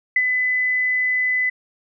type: tone with ADSR envelope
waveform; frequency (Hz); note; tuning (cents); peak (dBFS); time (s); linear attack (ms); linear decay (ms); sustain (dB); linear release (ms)
sine; 2007; B6; +27; -12; 0.16-1.5; 4; 48; -5; 10
effects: none